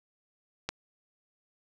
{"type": "click", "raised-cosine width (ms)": 0.2, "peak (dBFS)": -14, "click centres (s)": 0.69, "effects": []}